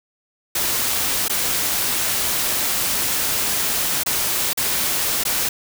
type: noise with dropouts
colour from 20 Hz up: white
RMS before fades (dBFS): -21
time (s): 0.55-5.49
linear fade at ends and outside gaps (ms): 5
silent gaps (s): 1.283-1.296 / 4.035-4.061 / 4.533-4.573 / 5.237-5.251
effects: none